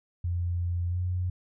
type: tone with pitch glide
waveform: sine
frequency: 87.31 to 90.13 Hz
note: F2 to F#2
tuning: 0 to -45 cents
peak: -26 dBFS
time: 0.24-1.3 s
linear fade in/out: 5 ms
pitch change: +55 cents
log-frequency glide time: 0.89-0.98 s
effects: none